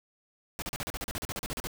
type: noise bursts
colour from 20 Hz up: pink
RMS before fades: -35 dBFS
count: 16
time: 0.59-1.671 s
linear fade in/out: 0 ms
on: 31 ms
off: 39 ms
effects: none